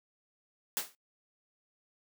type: noise with exponential decay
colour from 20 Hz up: white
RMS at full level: -29 dBFS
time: 0.77-0.95 s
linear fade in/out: 0 ms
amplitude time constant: 37 ms
effects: noise-tail reverb RT60 0.1 s tail -20 dB re dry + high-pass 200 Hz 12 dB/octave